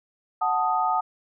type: chord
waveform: sine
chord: D# diminished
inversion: first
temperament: equal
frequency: 740 / 880 / 1244.5 Hz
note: F#5 / A5 / D#6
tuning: 0 / 0 / 0 cents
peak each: -25 dBFS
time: 0.41-1.01 s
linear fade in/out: 10 ms
effects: none